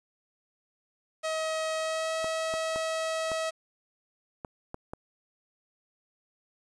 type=tone with pitch glide; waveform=sawtooth; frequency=636 to 643.4 Hz; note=D#5 to E5; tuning=+38 to -42 cents; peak=-25 dBFS; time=1.23-3.51 s; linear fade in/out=20 ms; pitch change=+20 cents; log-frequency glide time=1.76-2.13 s
type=clicks; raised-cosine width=1 ms; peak=-23 dBFS; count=7; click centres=2.244 / 2.539 / 2.76 / 3.317 / 4.448 / 4.744 / 4.935 s
effects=resampled to 22050 Hz + 9-bit